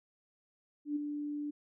sine tone with ADSR envelope, 293.7 Hz, D4, in tune, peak -29 dBFS, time 0.85-1.51 s, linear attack 110 ms, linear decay 13 ms, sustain -6 dB, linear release 12 ms, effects none

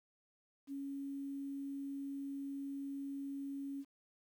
sine tone with quantisation, 277.2 Hz, C#4, in tune, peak -40 dBFS, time 0.67-3.85 s, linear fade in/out 50 ms, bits 11, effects none

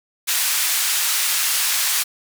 white band-pass noise, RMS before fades -20 dBFS, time 0.27-2.04 s, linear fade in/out 20 ms, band 1300 to 14000 Hz, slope 12 dB/octave, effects none

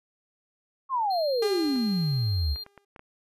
sine exponential sweep, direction down, 1108.7 to 65.41 Hz, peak -23 dBFS, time 0.89-2.57 s, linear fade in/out 50 ms
triangle tone, 4200 Hz, C8, 6 cents sharp, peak -33 dBFS, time 1.1-2.64 s, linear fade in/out 10 ms
sawtooth tone with exponential decay, 402.7 Hz, G4, 47 cents sharp, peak -24 dBFS, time 1.42-2.85 s, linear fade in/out 5 ms, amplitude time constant 310 ms
clicks, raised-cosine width 0.5 ms, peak -31 dBFS, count 6, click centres 1.759 / 2.56 / 2.664 / 2.777 / 2.962 / 2.994 s
effects resampled to 32000 Hz

